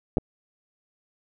clicks, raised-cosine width 2 ms, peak -7 / -26 dBFS, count 2, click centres 0.171 / 0.183 s, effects none

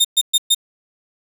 sawtooth tone bursts, 3656 Hz, A#7, 34 cents flat, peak -8 dBFS, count 4, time 0-0.548 s, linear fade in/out 10 ms, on 47 ms, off 120 ms, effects 7-bit

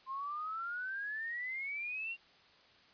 sine exponential sweep, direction up, 1046.5 to 2794 Hz, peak -37 dBFS, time 0.06-2.17 s, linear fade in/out 50 ms, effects white hiss -63 dBFS RMS until 2.93 s + resampled to 11025 Hz

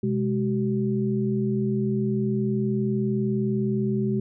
sine tone cluster, 127.9 / 207.6 / 380.2 Hz, C3 / G#3 / F#4, -39 / 0 / +47 cents, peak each -27 / -24 / -28 dBFS, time 0.03-4.2 s, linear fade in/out 5 ms, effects none

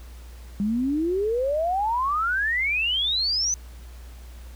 sine exponential sweep, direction up, 197.2 to 6170 Hz, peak -21 dBFS, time 0.6-3.54 s, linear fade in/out 0 ms, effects added 60 Hz sine -39 dBFS peak until 4.55 s + pink hiss -52 dBFS RMS until 4.55 s

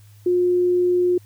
sine tone, 357.3 Hz, F4, 40 cents sharp, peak -15 dBFS, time 0.26-1.18 s, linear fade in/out 5 ms, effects added 103 Hz sine -45 dBFS peak until 1.25 s + white hiss -57 dBFS RMS until 1.25 s

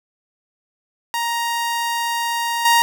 sawtooth tone with level steps, 936 Hz, A#5, 7 cents sharp, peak -16 / -8 dBFS, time 1.14-2.82 s, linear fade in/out 0 ms, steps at 2.65 s, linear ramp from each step 5 ms, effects none

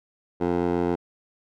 15% pulse tone with band-pass filter, 87.31 Hz, F2, in tune, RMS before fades -24 dBFS, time 0.4-0.96 s, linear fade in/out 20 ms, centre 480 Hz, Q 1.7, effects none

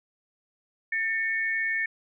sine tone pair together, 1795.6 / 2217 Hz, A6 / C#7, +35 / 0 cents, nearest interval major third, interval 365 cents, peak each -26 / -30 dBFS, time 0.92-1.86 s, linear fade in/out 5 ms, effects none

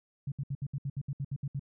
sine tone bursts, 138.59 Hz, C#3, in tune, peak -31 dBFS, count 12, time 0.27-1.595 s, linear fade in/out 5 ms, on 49 ms, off 67 ms, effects none

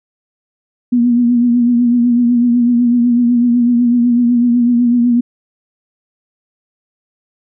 sine tone with vibrato, 240.6 Hz, B3, 45 cents flat, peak -8 dBFS, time 0.92-5.21 s, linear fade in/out 10 ms, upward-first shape triangle, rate 8 Hz, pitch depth 51 cents each way, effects none

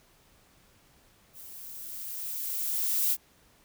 violet noise with level ramp, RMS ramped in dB -47 to -25 dBFS, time 1.33-3.17 s, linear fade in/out 50 ms, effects pink hiss -62 dBFS RMS until 3.64 s

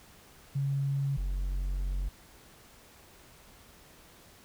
sine / triangle tone pair in turn, 138.59 / 46.25 Hz, C#3 / F#1, 0 / 0 cents, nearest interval octave + perfect fifth, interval 1900 cents, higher first, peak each -27 dBFS, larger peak neither, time 0.55-1.17 / 1.17-2.09 s, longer second, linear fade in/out 10 ms, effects pink hiss -56 dBFS RMS until 4.44 s

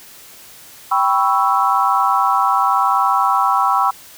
sine chord, C# half-diminished seventh, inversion second, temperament equal, 784 / 987.8 / 1108.7 / 1318.5 Hz, G5 / B5 / C#6 / E6, 0 / 0 / 0 / 0 cents, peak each -18 dBFS, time 0.91-3.91 s, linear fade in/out 10 ms, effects white hiss -41 dBFS RMS until 4.17 s

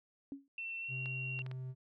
sine tone with exponential decay, 276.9 Hz, C#4, 2 cents flat, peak -37 dBFS, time 0.32-0.48 s, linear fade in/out 1 ms, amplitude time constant 34 ms
sine tone with pitch glide, 2696 to 2748 Hz, E7 to F7, +38 to -29 cents, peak -39 dBFS, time 0.58-1.42 s, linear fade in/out 2 ms, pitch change +33 cents, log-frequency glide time 0.79-0.94 s
triangle tone, 129.1 Hz, C3, 23 cents flat, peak -38 dBFS, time 0.88-1.75 s, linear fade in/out 50 ms
clicks, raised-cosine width 0.3 ms, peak -33 dBFS, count 4, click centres 1.059 / 1.391 / 1.464 / 1.514 s
effects none

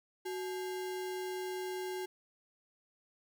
sine tone with sample-and-hold, 370 Hz, F#4, in tune, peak -36 dBFS, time 0.25-2.06 s, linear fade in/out 10 ms, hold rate 1225 Hz, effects none

